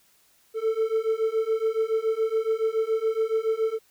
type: beating tone pair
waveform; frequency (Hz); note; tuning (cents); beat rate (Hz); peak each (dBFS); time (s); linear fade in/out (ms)
triangle; 440 / 447.1; A4 / A4; 0 / +28; 7.1; -24 / -23; 0.54-3.79; 50
effects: white hiss -62 dBFS RMS until 3.9 s